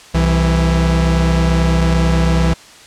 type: tone pair together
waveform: 45% pulse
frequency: 64.62 / 164.81 Hz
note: C2 / E3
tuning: -21 / 0 cents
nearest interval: octave + major third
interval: 1621 cents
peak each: -14 dBFS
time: 0.14-2.54 s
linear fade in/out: 10 ms
effects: white hiss -40 dBFS RMS until 2.86 s + low-pass 7000 Hz 12 dB/octave